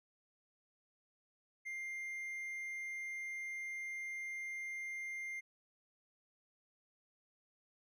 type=tone; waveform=triangle; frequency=2100 Hz; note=C7; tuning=6 cents sharp; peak=-39 dBFS; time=1.65-5.41 s; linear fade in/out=20 ms; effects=none